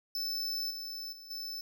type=tone with level steps; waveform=square; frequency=5274 Hz; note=E8; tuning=in tune; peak=-33 / -39 / -48 / -38 dBFS; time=0.15-1.61 s; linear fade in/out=2 ms; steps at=0.7 / 1.12 / 1.3 s; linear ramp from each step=10 ms; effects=none